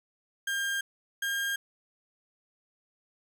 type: tone pair in turn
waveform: 35% pulse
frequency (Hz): 1603 / 1611.4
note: G6 / G6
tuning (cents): +38 / +47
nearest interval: unison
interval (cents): 9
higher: second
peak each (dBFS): -27 / -27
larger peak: neither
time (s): 0.47-0.81 / 1.22-1.56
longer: neither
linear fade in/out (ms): 5
effects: none